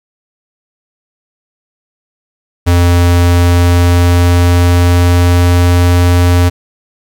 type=tone with pitch glide; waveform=square; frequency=87.31 to 88.17 Hz; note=F2 to F2; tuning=0 to +17 cents; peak=-6 dBFS; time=2.66-6.5 s; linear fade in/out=20 ms; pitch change=+17 cents; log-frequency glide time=3.16-6.1 s; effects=8-bit